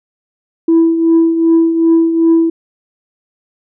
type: tone with tremolo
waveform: sine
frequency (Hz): 329.6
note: E4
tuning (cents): 0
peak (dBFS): -3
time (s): 0.68-2.5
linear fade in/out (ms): 5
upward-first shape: triangle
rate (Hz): 2.6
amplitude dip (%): 65
effects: tanh soft clip ceiling -3 dBFS